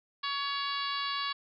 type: harmonic tone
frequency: 562 Hz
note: C#5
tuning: 24 cents sharp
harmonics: 2 / 3 / 4 / 5 / 6 / 7 / 8 / 9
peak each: -34 / -40 / -43 / -41 / -40 / -40 / -40 / -51 dBFS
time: 0.23-1.33 s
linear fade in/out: 10 ms
effects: none